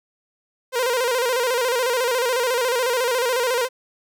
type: tone with vibrato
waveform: sawtooth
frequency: 493.9 Hz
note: B4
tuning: in tune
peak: -15 dBFS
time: 0.72-3.69 s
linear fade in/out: 50 ms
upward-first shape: square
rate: 14 Hz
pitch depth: 79 cents each way
effects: none